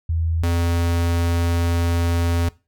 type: tone pair in turn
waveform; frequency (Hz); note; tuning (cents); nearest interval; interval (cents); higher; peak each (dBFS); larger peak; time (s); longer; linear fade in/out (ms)
sine / square; 82 / 85.24; E2 / F2; -9 / -41; minor second; 68; second; -18; neither; 0.09-0.43 / 0.43-2.49; second; 5
effects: noise-tail reverb RT60 0.3 s tail -21 dB re dry